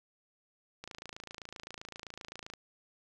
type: click train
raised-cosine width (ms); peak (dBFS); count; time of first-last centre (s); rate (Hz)
0.2; -26; 48; 0.84-2.537; 27.7
effects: none